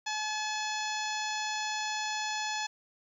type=harmonic tone; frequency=856 Hz; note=A5; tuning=48 cents flat; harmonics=1 / 2 / 3 / 4 / 5 / 6 / 7 / 8; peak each=-35 / -38 / -40 / -41 / -42 / -43 / -43 / -44 dBFS; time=0.06-2.67 s; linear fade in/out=10 ms; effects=11-bit